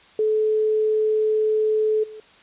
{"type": "tone with level steps", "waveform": "sine", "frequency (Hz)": 432.1, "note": "A4", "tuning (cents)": -31, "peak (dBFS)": [-17, -36], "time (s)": [0.19, 2.2], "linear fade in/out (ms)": 2, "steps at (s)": 2.03, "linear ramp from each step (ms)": 10, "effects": ["white hiss -51 dBFS RMS until 2.42 s", "resampled to 8000 Hz"]}